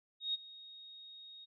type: tone with ADSR envelope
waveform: sine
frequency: 3740 Hz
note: A#7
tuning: 5 cents sharp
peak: -31 dBFS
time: 0.2-1.46 s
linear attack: 140 ms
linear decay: 23 ms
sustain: -19 dB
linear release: 24 ms
effects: none